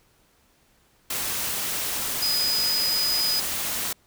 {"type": "tone in noise", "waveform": "sine", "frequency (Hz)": 4978, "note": "D#8", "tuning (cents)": 0, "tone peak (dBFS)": -22, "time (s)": [2.22, 3.4], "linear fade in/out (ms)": 5, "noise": "white", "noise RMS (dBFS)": -28, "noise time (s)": [1.1, 3.93], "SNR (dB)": 3, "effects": ["pink hiss -62 dBFS RMS until 4.06 s"]}